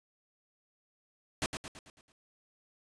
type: noise with echo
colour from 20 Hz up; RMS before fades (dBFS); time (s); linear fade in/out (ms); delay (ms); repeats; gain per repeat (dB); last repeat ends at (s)
pink; -32; 1.42-1.46; 0; 110; 6; -6; 2.12
effects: resampled to 22050 Hz